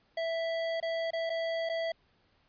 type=tone with dropouts; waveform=square; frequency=659.3 Hz; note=E5; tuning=in tune; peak=-31 dBFS; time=0.17-1.92 s; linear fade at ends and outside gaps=5 ms; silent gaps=0.802-0.826 / 1.107-1.132 / 1.296-1.3 / 1.691-1.696 s; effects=pink hiss -69 dBFS RMS until 2.48 s + resampled to 11025 Hz